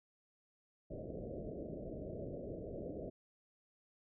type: low-pass noise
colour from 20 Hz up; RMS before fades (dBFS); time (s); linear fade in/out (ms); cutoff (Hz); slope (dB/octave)
white; -45; 0.9-3.1; 10; 640; 96
effects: none